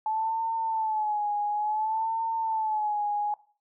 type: tone with vibrato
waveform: sine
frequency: 865 Hz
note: A5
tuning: 30 cents flat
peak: -25 dBFS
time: 0.06-3.34 s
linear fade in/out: 2 ms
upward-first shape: sine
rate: 0.57 Hz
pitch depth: 77 cents each way
effects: noise-tail reverb RT60 0.4 s tail -19 dB re dry